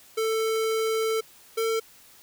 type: tone pair in turn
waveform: square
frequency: 443.6 / 449.3 Hz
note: A4 / A4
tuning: +14 / +36 cents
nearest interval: unison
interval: 22 cents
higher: second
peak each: -24 dBFS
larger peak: neither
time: 0.17-1.21 / 1.57-1.8 s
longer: first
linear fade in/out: 10 ms
effects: white hiss -53 dBFS RMS until 2.22 s